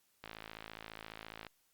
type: click train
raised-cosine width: 0.3 ms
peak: -29 dBFS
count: 68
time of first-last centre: 0.24-1.467 s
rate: 54.6 Hz
effects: white hiss -74 dBFS RMS until 1.73 s + Opus 48 kbps